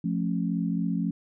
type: chord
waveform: sine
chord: F augmented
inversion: none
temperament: just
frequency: 174.61 / 218.3 / 272.8 Hz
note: F3 / A3 / C#4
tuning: 0 / -13 / -28 cents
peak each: -27 / -30 / -31 dBFS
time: 0.04-1.11 s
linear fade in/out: 5 ms
effects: none